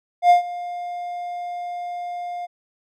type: tone with ADSR envelope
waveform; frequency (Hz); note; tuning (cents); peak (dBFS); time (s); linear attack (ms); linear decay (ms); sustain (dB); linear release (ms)
triangle; 706; F5; +19; -6; 0.22-2.47; 81; 120; -19; 24
effects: none